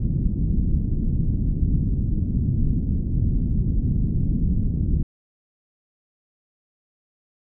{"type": "low-pass noise", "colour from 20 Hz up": "pink", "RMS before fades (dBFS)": -21, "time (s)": [0, 5.03], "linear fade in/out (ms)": 5, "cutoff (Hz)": 230, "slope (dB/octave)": 24, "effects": []}